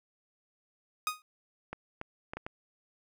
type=tone with exponential decay; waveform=sawtooth; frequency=1244.5 Hz; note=D#6; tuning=in tune; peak=-22 dBFS; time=1.07-1.22 s; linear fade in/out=1 ms; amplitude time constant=32 ms
type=clicks; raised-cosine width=0.5 ms; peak=-23 dBFS; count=5; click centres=1.73 / 2.014 / 2.335 / 2.37 / 2.465 s
effects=none